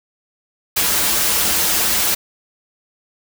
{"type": "noise with comb filter", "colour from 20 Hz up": "white", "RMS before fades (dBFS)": -17, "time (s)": [0.76, 2.15], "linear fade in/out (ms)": 10, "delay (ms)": 7.5, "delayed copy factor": -0.85, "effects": []}